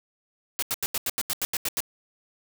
white noise bursts, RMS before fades -27 dBFS, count 11, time 0.59-1.804 s, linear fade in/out 0 ms, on 34 ms, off 84 ms, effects none

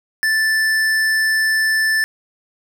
sine tone with tanh clipping, 1760 Hz, A6, in tune, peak -16 dBFS, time 0.23-2.04 s, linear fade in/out 0 ms, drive 16 dB, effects none

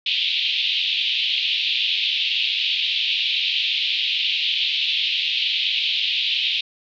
white band-pass noise, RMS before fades -22 dBFS, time 0.06-6.61 s, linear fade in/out 5 ms, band 2600 to 3800 Hz, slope 48 dB/octave, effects none

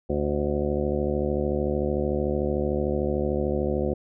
harmonic tone with a mistuned harmonic, 73.42 Hz, D2, in tune, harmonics 1 / 2 / 3 / 4 / 5 / 6 / 7 / 8 / 9 / 10, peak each -30 / -33 / -30 / -35 / -28 / -38 / -29 / -36 / -41 / -40 dBFS, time 0.09-3.94 s, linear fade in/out 10 ms, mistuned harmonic 9, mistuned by -48 cents, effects none

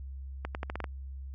accelerating click train, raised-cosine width 0.5 ms, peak -19 dBFS, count 7, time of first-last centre 0.45-0.842 s, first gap 99 ms, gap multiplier 0.83, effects added 67 Hz sine -38 dBFS peak until 1.34 s + MP3 48 kbps

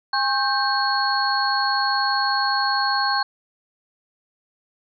sine tone cluster, 815 / 1076 / 1568 / 4330 Hz, G#5 / C6 / G6 / C#8, -33 / +48 / 0 / -41 cents, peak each -24 dBFS, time 0.13-3.23 s, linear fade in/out 5 ms, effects none

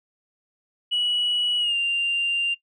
sine tone with pitch glide, 2931 to 2787 Hz, F#7 to F7, -17 to -4 cents, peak -19 dBFS, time 0.91-2.55 s, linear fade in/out 20 ms, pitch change -87 cents, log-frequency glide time 1.59-1.76 s, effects noise-tail reverb RT60 0.1 s tail -22 dB re dry + tanh soft clip ceiling -17 dBFS

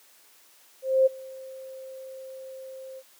sine tone with ADSR envelope, 527 Hz, C5, 12 cents sharp, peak -14 dBFS, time 0.82-3.03 s, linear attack 240 ms, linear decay 19 ms, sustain -24 dB, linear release 52 ms, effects white hiss -57 dBFS RMS until 3.19 s + high-pass 300 Hz 12 dB/octave

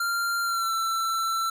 square tone with pitch glide, 1387 to 1339 Hz, F6 to E6, -12 to +27 cents, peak -25 dBFS, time 0-1.5 s, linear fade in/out 5 ms, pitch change -61 cents, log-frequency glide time 0.43-0.72 s, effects none

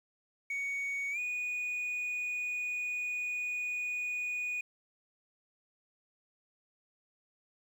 sine tone with pitch glide, 2235 to 2466 Hz, C#7 to D#7, +14 to -16 cents, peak -30 dBFS, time 0.5-4.61 s, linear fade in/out 5 ms, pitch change +170 cents, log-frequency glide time 1.11-1.19 s, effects tanh soft clip ceiling -32 dBFS + 10-bit

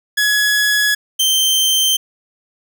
sawtooth tone pair in turn, 1686 / 3123 Hz, G#6 / G7, +26 / -7 cents, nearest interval major seventh, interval 1067 cents, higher second, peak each -9 / -9 dBFS, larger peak neither, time 0.17-0.95 / 1.19-1.97 s, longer neither, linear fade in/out 10 ms, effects none

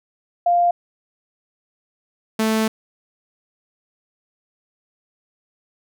sine / sawtooth tone pair in turn, 698.5 / 220 Hz, F5 / A3, 0 / 0 cents, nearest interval octave + minor sixth, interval 2000 cents, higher first, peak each -13 dBFS, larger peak neither, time 0.46-0.71 / 2.39-2.68 s, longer second, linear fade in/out 5 ms, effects none

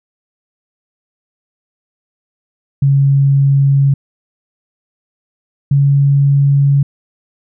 sine tone pair in turn, 138.59 / 140.28 Hz, C#3 / C#3, 0 / +21 cents, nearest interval unison, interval 21 cents, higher second, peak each -7 dBFS, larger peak neither, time 2.82-3.94 / 5.71-6.83 s, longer neither, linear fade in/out 5 ms, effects none

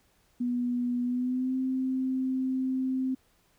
sine tone with pitch glide, 244.5 to 260.5 Hz, B3 to C4, -17 to -7 cents, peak -26 dBFS, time 0.4-3.15 s, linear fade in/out 10 ms, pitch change +110 cents, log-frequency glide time 1.03-1.56 s, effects pink hiss -67 dBFS RMS until 3.58 s

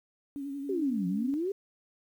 sine tone with vibrato, 279.1 Hz, C#4, 12 cents sharp, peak -34 dBFS, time 0.36-1.34 s, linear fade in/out 0 ms, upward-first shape sine, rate 11 Hz, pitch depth 43 cents each way
sine exponential two-way sweep, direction down then up, 410.7 to 172.8 to 410.7 Hz, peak -28 dBFS, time 0.69-1.52 s, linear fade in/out 5 ms, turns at 1.07 s
effects 10-bit

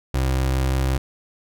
30% pulse tone with pitch glide, 65.41 to 65.94 Hz, C2 to C2, 0 to +14 cents, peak -16 dBFS, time 0.14-0.98 s, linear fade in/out 5 ms, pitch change +14 cents, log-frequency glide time 0.28-0.77 s, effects none

